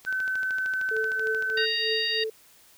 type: click train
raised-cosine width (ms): 0.2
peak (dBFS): -23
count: 21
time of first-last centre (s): 0.05-1.577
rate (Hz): 13.1
type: tone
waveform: sine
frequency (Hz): 1525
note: G6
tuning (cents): -48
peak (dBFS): -25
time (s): 0.06-1.66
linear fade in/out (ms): 20
type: tone with tremolo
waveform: sine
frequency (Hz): 440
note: A4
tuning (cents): 0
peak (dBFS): -26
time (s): 0.91-2.3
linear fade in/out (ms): 5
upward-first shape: triangle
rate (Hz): 3.2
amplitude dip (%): 95
type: harmonic tone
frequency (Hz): 934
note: A#5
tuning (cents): +3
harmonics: 2 / 3 / 4 / 5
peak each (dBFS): -30 / -30 / -30 / -30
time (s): 1.57-2.24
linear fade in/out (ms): 5
effects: white hiss -56 dBFS RMS until 2.77 s